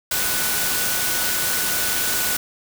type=tone in noise; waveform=sine; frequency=1480 Hz; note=F#6; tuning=in tune; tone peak=-30 dBFS; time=0.11-2.37 s; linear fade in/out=5 ms; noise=white; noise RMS=-22 dBFS; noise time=0.11-2.37 s; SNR=-11 dB; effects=none